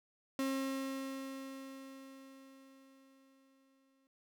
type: tone with exponential decay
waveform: 35% pulse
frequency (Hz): 268.6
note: C4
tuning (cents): +46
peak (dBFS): -31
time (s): 0.39-4.07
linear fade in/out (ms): 1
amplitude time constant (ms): 800
effects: none